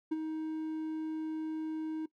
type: tone with ADSR envelope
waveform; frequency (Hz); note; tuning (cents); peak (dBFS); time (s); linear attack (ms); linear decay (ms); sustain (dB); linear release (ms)
triangle; 314.9; D#4; +21; -25; 0.11-2.06; 12; 28; -7; 7
effects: noise-tail reverb RT60 0.1 s tail -19 dB re dry